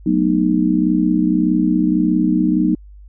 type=chord; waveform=sine; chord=B dominant seventh; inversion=second; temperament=just; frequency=185.21 / 222.2 / 246.9 / 308.7 Hz; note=F#3 / A3 / B3 / D#4; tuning=+2 / +17 / 0 / -14 cents; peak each=-18 / -22 / -19 / -16 dBFS; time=0.06-2.75 s; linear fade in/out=5 ms; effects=added 50 Hz sine -37 dBFS peak until 3.08 s